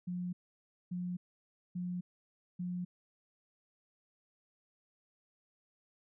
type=tone bursts; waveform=sine; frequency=178.6 Hz; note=F3; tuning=39 cents sharp; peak=-35 dBFS; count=4; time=0.07-2.85 s; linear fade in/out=10 ms; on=260 ms; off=580 ms; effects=none